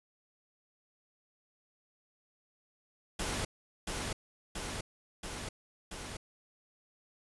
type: noise with echo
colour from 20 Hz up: pink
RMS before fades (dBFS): -35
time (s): 3.19-3.45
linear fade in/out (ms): 5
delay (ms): 680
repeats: 4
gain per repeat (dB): -2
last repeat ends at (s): 6.17
effects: resampled to 24000 Hz